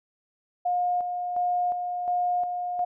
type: tone with tremolo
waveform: sine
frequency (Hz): 714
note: F5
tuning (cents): +38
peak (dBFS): -22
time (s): 0.65-2.85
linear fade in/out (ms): 10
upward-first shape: square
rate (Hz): 1.4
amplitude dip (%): 45
effects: none